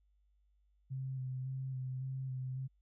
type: tone with vibrato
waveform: sine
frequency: 130.81 Hz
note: C3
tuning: in tune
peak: -37 dBFS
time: 0.9-2.68 s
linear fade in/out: 20 ms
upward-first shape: square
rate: 1.8 Hz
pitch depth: 20 cents each way
effects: added 50 Hz sine -69 dBFS peak until 2.81 s